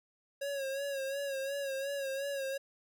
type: tone with vibrato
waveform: square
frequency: 550 Hz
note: C#5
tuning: 14 cents flat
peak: -35 dBFS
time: 0.41-2.58 s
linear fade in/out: 10 ms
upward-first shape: sine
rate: 2.8 Hz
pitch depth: 51 cents each way
effects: none